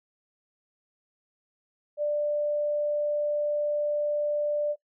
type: tone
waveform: sine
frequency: 591 Hz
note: D5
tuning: 11 cents sharp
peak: -24 dBFS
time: 1.97-4.76 s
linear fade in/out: 50 ms
effects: noise-tail reverb RT60 0.1 s tail -21 dB re dry